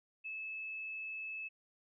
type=tone; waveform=sine; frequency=2606 Hz; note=E7; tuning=20 cents flat; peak=-40 dBFS; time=0.24-1.49 s; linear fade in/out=20 ms; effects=none